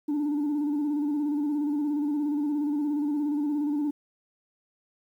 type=tone with vibrato; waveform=sine; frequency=293.7 Hz; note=D4; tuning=in tune; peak=-22 dBFS; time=0.08-3.91 s; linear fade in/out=10 ms; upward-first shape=square; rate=17 Hz; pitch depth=44 cents each way; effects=tanh soft clip ceiling -23 dBFS + 10-bit